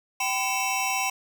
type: tone cluster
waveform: square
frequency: 773 / 1016 / 2207 / 2663 / 5710 Hz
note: G5 / B5 / C#7 / E7 / F8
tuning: -24 / +49 / -8 / +17 / +37 cents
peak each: -30 / -32 / -35 / -30 / -33 dBFS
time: 0.2-1.1 s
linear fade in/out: 5 ms
effects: none